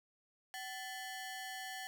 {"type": "ring-modulated tone", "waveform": "sawtooth", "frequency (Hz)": 1257, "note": "D#6", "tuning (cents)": 17, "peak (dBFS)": -36, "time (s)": [0.54, 1.87], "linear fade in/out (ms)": 0, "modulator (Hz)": 496, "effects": []}